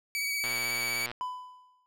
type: tone with vibrato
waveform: sawtooth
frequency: 2274 Hz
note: C#7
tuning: 44 cents sharp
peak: -26 dBFS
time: 0.15-1.06 s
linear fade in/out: 0 ms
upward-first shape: sine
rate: 16 Hz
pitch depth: 24 cents each way
type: click train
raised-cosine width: 0.3 ms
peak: -21 dBFS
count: 82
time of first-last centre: 0.44-1.115 s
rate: 120 Hz
type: tone with exponential decay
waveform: triangle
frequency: 1001 Hz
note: B5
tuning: 23 cents sharp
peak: -27 dBFS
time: 1.21-1.86 s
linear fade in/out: 0 ms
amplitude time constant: 140 ms
effects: none